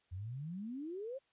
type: exponential sweep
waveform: sine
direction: up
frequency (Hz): 85.1 to 559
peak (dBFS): -40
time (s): 0.11-1.19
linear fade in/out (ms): 20
effects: white hiss -75 dBFS RMS until 1.32 s + resampled to 8000 Hz